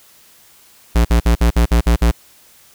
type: tone bursts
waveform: square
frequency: 58 Hz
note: A#1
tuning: 8 cents flat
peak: -10 dBFS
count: 8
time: 0.95-2.114 s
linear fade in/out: 10 ms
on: 100 ms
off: 52 ms
effects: white hiss -48 dBFS RMS until 2.74 s